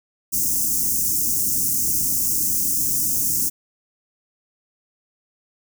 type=band-stop noise; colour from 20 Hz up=white; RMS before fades=-21 dBFS; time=0.32-3.5 s; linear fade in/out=20 ms; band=330 to 5700 Hz; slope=48 dB/octave; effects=none